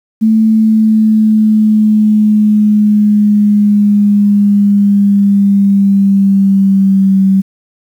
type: tone with pitch glide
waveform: sine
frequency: 220 to 192.63 Hz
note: A3 to G3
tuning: 0 to -30 cents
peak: -5 dBFS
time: 0.21-7.42 s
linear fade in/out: 20 ms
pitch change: -230 cents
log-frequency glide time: 0.45-7.25 s
effects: 7-bit